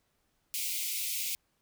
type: high-pass noise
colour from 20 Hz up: white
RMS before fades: -34 dBFS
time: 0.54-1.35 s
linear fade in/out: 0 ms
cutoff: 2100 Hz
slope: 96 dB/octave
effects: pink hiss -75 dBFS RMS until 1.61 s